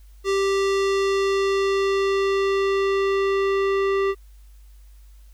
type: tone with low-pass filter sweep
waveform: square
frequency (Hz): 392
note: G4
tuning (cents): 0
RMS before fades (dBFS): -21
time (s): 0.24-4.15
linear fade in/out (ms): 50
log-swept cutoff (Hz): 6600 to 2400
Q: 0.9
effects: added 50 Hz sine -44 dBFS peak until 5.33 s + white hiss -62 dBFS RMS until 5.33 s